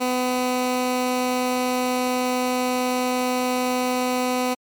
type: tone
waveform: 15% pulse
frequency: 251.6 Hz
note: B3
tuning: 32 cents sharp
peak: -14 dBFS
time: 0-4.55 s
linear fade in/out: 20 ms
effects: MP3 96 kbps